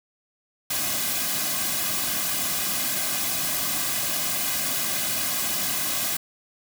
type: noise with comb filter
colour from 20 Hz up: white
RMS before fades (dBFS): -26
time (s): 0.7-6.17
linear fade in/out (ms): 5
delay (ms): 2.2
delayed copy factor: -0.75
effects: none